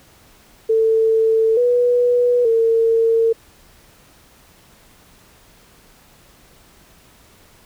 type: tone with pitch steps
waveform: sine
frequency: 445.8 / 488 / 454.4 Hz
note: A4 / B4 / A#4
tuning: +23 / -21 / -44 cents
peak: -12 dBFS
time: 0.69-3.33 s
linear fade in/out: 10 ms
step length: 880 ms
effects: pink hiss -50 dBFS RMS until 7.65 s